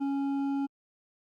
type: tone with hard clipping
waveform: sine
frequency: 277.2 Hz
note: C#4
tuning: in tune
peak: -29 dBFS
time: 0-0.67 s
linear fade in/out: 20 ms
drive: 7 dB
effects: Opus 32 kbps